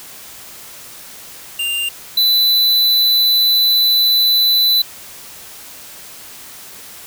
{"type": "tone pair in turn", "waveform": "square", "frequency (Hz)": [2794, 3993], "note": ["F7", "B7"], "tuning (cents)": [0, 18], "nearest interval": "tritone", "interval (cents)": 618, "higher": "second", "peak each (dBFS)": [-18, -11], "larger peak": "second", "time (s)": [[1.59, 1.89], [2.17, 4.82]], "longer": "second", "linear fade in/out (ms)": 5, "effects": ["white hiss -36 dBFS RMS until 7.06 s"]}